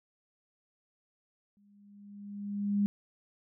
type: tone with exponential growth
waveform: sine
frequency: 203 Hz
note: G#3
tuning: 39 cents flat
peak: -23 dBFS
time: 1.57-2.86 s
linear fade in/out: 0 ms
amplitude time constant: 280 ms
effects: none